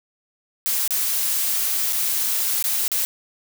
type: noise with dropouts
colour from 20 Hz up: blue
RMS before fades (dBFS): -22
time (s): 0.66-3.05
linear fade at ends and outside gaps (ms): 0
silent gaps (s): 0.877-0.907 / 1.925-1.93 / 2.626-2.641 / 2.879-2.917
effects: none